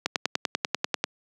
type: click train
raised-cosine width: 0.2 ms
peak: -6 dBFS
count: 11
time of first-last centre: 0.06-1.04 s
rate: 10.2 Hz
effects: high-pass 200 Hz 12 dB/octave